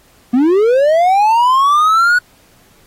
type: linear sweep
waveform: triangle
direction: up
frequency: 233.1 to 1480 Hz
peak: -6 dBFS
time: 0.33-2.19 s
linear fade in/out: 10 ms
effects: pink hiss -50 dBFS RMS until 2.86 s + AAC 48 kbps